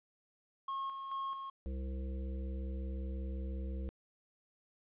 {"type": "tone with tremolo", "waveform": "triangle", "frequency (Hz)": 1084, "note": "C#6", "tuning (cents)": -39, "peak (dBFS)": -34, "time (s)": [0.68, 1.5], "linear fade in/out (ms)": 5, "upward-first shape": "square", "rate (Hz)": 2.3, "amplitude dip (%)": 45}
{"type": "harmonic tone", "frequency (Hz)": 65.5, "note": "C2", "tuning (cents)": 2, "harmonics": [1, 3, 5, 7, 8], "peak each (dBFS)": [-37, -47, -51, -54, -55], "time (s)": [1.66, 3.89], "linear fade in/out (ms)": 0}
{"effects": ["resampled to 8000 Hz", "12-bit"]}